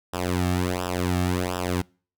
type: tone with flanger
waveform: sawtooth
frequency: 90 Hz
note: F#2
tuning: 47 cents flat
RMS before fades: -25 dBFS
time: 0.13-1.82 s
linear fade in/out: 10 ms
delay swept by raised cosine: 0.46 to 2.06 ms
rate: 1.4 Hz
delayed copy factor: -0.9
effects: noise-tail reverb RT60 0.4 s tail -26 dB re dry